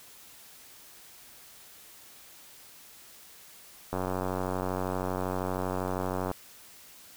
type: click train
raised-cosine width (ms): 1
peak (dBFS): -17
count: 222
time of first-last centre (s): 3.93-6.314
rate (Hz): 92.7
effects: white hiss -52 dBFS RMS until 7.16 s